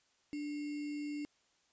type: tone with sample-and-hold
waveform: sine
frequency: 293.9 Hz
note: D4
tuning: 1 cent sharp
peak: -37 dBFS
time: 0.33-1.25 s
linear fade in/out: 0 ms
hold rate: 2450 Hz
effects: white hiss -73 dBFS RMS until 1.72 s + resampled to 16000 Hz